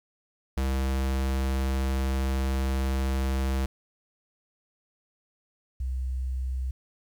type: tone pair in turn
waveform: square / sine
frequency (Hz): 66.4 / 64.25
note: C2 / C2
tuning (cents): +26 / -31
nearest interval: minor second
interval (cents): 57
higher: first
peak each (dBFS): -25 / -27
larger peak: first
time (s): 0.57-3.66 / 5.8-6.71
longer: first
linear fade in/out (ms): 5
effects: 10-bit